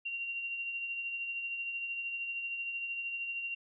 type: tone with tremolo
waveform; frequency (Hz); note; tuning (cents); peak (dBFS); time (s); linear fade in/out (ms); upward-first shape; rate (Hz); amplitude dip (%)
sine; 2760; F7; -21; -33; 0.05-3.55; 10; triangle; 13; 45
effects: none